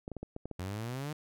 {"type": "clicks", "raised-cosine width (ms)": 2, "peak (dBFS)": -26, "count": 7, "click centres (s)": [0.079, 0.117, 0.167, 0.23, 0.364, 0.456, 0.513]}
{"type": "exponential sweep", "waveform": "sawtooth", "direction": "up", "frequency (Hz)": [88, 155.9], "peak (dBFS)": -32, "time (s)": [0.59, 1.13], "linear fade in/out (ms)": 5}
{"effects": []}